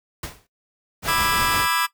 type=noise with exponential decay; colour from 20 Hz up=pink; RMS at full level=-28 dBFS; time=0.23-0.47 s; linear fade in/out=5 ms; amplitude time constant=51 ms
type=noise with tremolo; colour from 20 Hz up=pink; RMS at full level=-27 dBFS; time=1.02-1.68 s; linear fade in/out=50 ms; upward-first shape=sine; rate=6 Hz; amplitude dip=30%
type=chord; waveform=sawtooth; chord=E dominant seventh; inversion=second; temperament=just; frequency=988.9 / 1186.7 / 1318.5 / 1648.1 Hz; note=B5 / D6 / E6 / G#6; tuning=+2 / +18 / 0 / -14 cents; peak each=-21 dBFS; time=1.07-1.87 s; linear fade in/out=20 ms
effects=noise-tail reverb RT60 0.1 s tail -17 dB re dry